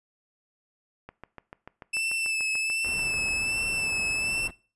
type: click train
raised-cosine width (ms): 0.5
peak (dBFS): -26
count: 16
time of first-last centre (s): 1.09-3.286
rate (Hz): 6.83
type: tone with vibrato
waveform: 40% pulse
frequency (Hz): 2637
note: E7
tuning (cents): 0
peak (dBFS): -25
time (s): 1.93-4.48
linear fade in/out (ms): 10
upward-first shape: sine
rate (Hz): 1.3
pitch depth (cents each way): 29
type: low-pass noise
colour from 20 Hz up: pink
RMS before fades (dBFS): -41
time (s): 2.85-4.51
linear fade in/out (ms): 5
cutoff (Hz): 1500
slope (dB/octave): 12
effects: noise-tail reverb RT60 0.4 s tail -21 dB re dry + resampled to 24000 Hz